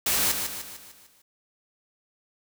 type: noise with echo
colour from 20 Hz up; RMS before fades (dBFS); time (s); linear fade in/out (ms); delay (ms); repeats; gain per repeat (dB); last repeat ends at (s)
white; -24; 0.06-0.32; 5; 150; 6; -6; 1.22
effects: none